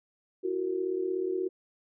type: tone cluster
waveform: sine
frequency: 335.3 / 371.9 / 462.6 Hz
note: E4 / F#4 / A#4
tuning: +30 / +9 / -13 cents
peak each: -35 / -29 / -38 dBFS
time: 0.43-1.49 s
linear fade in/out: 20 ms
effects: none